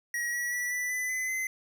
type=tone with pitch steps; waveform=square; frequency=1906 / 1929.3 / 1952.8 / 1976.6 / 2001 / 2025 / 2050 Hz; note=A#6 / B6 / B6 / B6 / B6 / B6 / C7; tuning=+38 / -41 / -20 / +1 / +22 / +43 / -36 cents; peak=-30 dBFS; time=0.14-1.47 s; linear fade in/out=2 ms; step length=190 ms; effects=none